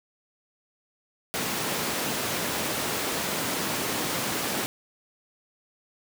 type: high-pass noise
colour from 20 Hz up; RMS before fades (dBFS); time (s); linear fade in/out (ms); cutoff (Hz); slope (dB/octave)
pink; -29; 1.34-4.66; 0; 180; 12
effects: none